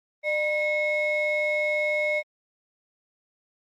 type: ring-modulated tone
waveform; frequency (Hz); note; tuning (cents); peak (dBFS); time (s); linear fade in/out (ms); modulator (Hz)
triangle; 787; G5; +7; -17; 0.23-2.23; 50; 1390
effects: tanh soft clip ceiling -13 dBFS + Opus 24 kbps